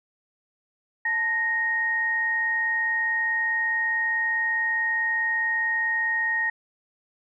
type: tone pair together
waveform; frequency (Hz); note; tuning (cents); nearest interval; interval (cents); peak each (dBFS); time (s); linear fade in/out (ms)
sine; 880 / 1864.7; A5 / A#6; 0 / 0; octave + minor second; 1300; -33 / -22; 1.05-6.5; 5
effects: none